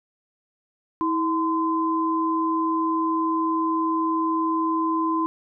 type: tone pair together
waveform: sine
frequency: 323.4 / 1026.7 Hz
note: E4 / C6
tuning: -33 / -33 cents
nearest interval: octave + minor sixth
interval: 2000 cents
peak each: -23 dBFS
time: 1.01-5.26 s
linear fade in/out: 0 ms
effects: none